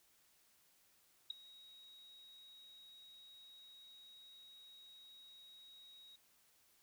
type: tone with ADSR envelope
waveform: sine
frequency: 3800 Hz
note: A#7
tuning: 33 cents sharp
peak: -35 dBFS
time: 1.3-6.16 s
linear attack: 5 ms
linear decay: 8 ms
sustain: -22 dB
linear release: 6 ms
effects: white hiss -72 dBFS RMS until 6.82 s